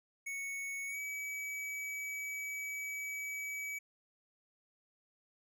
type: tone with pitch glide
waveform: square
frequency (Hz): 2217 to 2282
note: C#7 to C#7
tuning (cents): 0 to +50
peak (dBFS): -39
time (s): 0.26-3.79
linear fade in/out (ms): 10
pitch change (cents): +50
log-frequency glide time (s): 0.87-0.99
effects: none

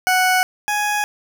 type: tone pair in turn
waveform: 20% pulse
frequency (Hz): 740 / 833.3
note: F#5 / G#5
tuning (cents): 0 / +6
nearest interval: major second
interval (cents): 206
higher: second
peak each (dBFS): -9 / -13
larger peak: first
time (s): 0.07-0.43 / 0.68-1.04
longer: neither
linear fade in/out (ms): 0
effects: none

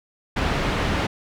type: low-pass noise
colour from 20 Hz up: pink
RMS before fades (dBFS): -23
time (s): 0.36-1.07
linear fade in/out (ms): 10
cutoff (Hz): 3000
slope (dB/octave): 12
effects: none

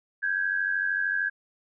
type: tone pair together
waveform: sine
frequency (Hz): 1568 / 1661.2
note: G6 / G#6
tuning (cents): 0 / 0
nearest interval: minor second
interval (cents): 100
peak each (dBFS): -27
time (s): 0.22-1.3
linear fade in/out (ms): 20
effects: none

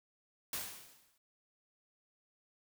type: noise with exponential decay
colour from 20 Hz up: white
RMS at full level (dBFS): -37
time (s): 0.53-1.18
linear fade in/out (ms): 2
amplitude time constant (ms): 140
effects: none

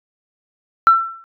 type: tone with exponential decay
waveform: sine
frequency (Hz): 1343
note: E6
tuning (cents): +32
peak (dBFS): -3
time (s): 0.87-1.24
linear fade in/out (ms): 0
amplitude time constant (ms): 80
effects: tanh soft clip ceiling 0 dBFS

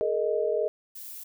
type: chord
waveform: sine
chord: Ab suspended second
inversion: none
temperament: equal with one note detuned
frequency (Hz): 423.5 / 466.2 / 622.3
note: Ab4 / Bb4 / Eb5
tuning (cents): +34 / 0 / 0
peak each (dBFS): -28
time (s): 0.01-0.68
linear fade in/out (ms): 0
type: noise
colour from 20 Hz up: violet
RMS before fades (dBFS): -41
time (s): 0.95-1.24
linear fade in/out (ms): 10
effects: none

